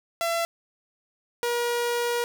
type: tone pair in turn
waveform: sawtooth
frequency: 674 / 477.8 Hz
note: E5 / A#4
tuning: +38 / +43 cents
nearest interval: tritone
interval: 595 cents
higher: first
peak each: -20 dBFS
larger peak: neither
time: 0.21-0.45 / 1.43-2.24 s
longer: second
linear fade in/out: 0 ms
effects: none